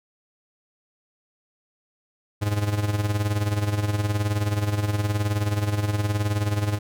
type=tone with tremolo; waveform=45% pulse; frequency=103.83 Hz; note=G#2; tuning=in tune; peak=-19 dBFS; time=2.41-6.79 s; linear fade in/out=20 ms; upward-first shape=sine; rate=19 Hz; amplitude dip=65%; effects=none